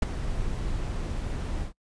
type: noise with ADSR envelope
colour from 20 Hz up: brown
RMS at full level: -18 dBFS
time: 0.02-1.73 s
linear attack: 6 ms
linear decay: 14 ms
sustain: -12 dB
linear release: 110 ms
effects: noise-tail reverb RT60 0.1 s tail -24 dB re dry + resampled to 22050 Hz